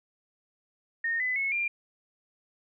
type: tone with pitch steps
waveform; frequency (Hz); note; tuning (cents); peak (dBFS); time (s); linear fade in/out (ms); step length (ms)
sine; 1842 / 2009 / 2191 / 2389; A#6 / B6 / C#7 / D7; -21 / +29 / -21 / +29; -26; 1.04-1.68; 5; 160
effects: none